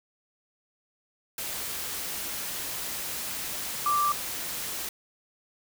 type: tone in noise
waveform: sine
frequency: 1174.7 Hz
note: D6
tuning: in tune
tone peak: -22 dBFS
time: 3.86-4.12 s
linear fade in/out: 2 ms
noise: white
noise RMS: -34 dBFS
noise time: 1.38-4.89 s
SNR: +9 dB
effects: none